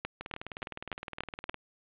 two click trains, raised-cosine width 0.3 ms, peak -17 / -22 dBFS, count 6 / 27, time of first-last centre 0.05-1.495 / 0.21-1.543 s, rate 3.46 / 19.5 Hz, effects resampled to 8000 Hz + 8-bit

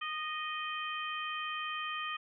harmonic tone with a mistuned harmonic, 622.3 Hz, D#5, in tune, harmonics 2 / 3 / 4 / 5, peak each -38 / -42 / -42 / -42 dBFS, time 0.01-2.17 s, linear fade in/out 10 ms, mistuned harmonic 2, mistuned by -17 cents, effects none

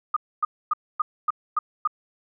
sine tone bursts, 1227 Hz, D#6, 25 cents flat, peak -18 dBFS, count 7, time 0.14-1.875 s, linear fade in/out 5 ms, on 25 ms, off 260 ms, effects none

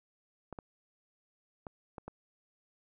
clicks, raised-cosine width 1 ms, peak -28 dBFS, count 5, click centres 0.527 / 0.588 / 1.668 / 1.982 / 2.08 s, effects none

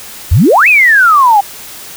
sine exponential two-way sweep, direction up then down, 69.2 to 2638 to 780 Hz, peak -3 dBFS, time 0.31-1.41 s, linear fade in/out 10 ms, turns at 0.68 s, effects white hiss -29 dBFS RMS until 1.96 s

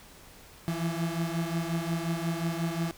35% pulse beating tone pair, 164.81 / 170.41 Hz, E3 / F3, 0 / -42 cents, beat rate 5.6 Hz, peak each -29 / -31 dBFS, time 0.68-2.91 s, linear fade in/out 0 ms, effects pink hiss -52 dBFS RMS until 2.97 s

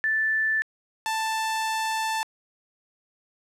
sine / sawtooth tone pair in turn, 1759 / 883.1 Hz, A6 / A5, -1 / +6 cents, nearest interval octave, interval 1193 cents, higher first, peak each -21 dBFS, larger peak neither, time 0.04-0.62 / 1.06-2.23 s, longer second, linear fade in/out 0 ms, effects low-pass 11000 Hz 12 dB/octave + 10-bit

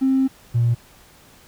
triangle tone pair in turn, 265.4 / 118.22 Hz, C4 / A#2, +25 / +25 cents, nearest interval octave + major second, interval 1400 cents, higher first, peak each -11 dBFS, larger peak neither, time 0.01-0.28 / 0.54-0.75 s, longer first, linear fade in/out 20 ms, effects tanh soft clip ceiling -12 dBFS + pink hiss -50 dBFS RMS until 1.47 s

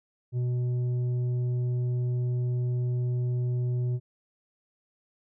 sine tone with tanh clipping, 123.47 Hz, B2, in tune, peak -26 dBFS, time 0.32-4 s, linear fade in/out 50 ms, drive 6 dB, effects none

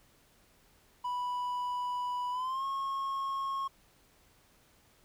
triangle tone with pitch glide, 986 to 1087.7 Hz, B5 to C#6, -3 to -33 cents, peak -30 dBFS, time 1.04-3.68 s, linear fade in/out 10 ms, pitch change +170 cents, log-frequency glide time 2.31-2.65 s, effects pink hiss -65 dBFS RMS until 5.04 s

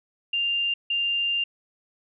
sine tone pair in turn, 2794 / 2794 Hz, F7 / F7, 0 / 0 cents, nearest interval unison, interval 0 cents, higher neither, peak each -22 dBFS, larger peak neither, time 0.33-0.74 / 0.9-1.44 s, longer second, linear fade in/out 5 ms, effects none

